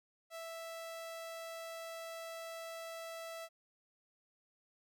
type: tone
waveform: sawtooth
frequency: 659.3 Hz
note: E5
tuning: in tune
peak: -40 dBFS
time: 0.3-3.49 s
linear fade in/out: 50 ms
effects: none